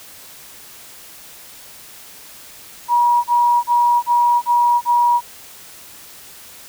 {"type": "tone bursts", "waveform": "sine", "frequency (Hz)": 959, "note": "A#5", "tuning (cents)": 49, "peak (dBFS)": -11, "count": 6, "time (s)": [2.88, 5.21], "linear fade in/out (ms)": 50, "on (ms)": 360, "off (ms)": 34, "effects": ["white hiss -40 dBFS RMS until 6.68 s"]}